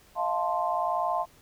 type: chord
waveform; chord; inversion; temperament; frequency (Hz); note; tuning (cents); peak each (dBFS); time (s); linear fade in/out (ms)
sine; F dominant seventh; third; equal with one note detuned; 637.5 / 698.5 / 880 / 1046.5; Eb5 / F5 / A5 / C6; +42 / 0 / 0 / 0; -33 / -29 / -31 / -30; 0.15-1.26; 50
effects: pink hiss -58 dBFS RMS until 1.41 s